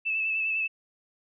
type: tone with vibrato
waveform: sine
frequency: 2622 Hz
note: E7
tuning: 10 cents flat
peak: -25 dBFS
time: 0.05-0.68 s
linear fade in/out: 20 ms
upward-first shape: square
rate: 9.9 Hz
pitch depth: 19 cents each way
effects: none